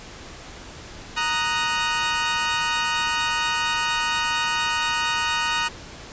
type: chord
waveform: 20% pulse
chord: D# minor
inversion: second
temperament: equal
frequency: 932.3 / 1244.5 / 1480 Hz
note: A#5 / D#6 / F#6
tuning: 0 / 0 / 0 cents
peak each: -20 / -21 / -22 dBFS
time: 1.16-5.69 s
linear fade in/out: 20 ms
effects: pink hiss -40 dBFS RMS until 6.12 s + resampled to 16000 Hz